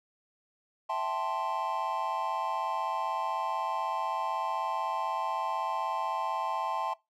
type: chord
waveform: triangle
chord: A minor seventh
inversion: second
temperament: equal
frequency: 659.3 / 784 / 880 / 1046.5 Hz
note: E5 / G5 / A5 / C6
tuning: 0 / 0 / 0 / 0 cents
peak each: -35 / -35 / -32 / -32 dBFS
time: 0.89-6.94 s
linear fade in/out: 10 ms
effects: noise-tail reverb RT60 0.2 s tail -20 dB re dry